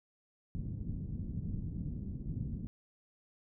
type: low-pass noise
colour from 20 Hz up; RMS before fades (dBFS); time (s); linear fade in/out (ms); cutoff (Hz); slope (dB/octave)
white; -39; 0.55-2.67; 0; 200; 24
effects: none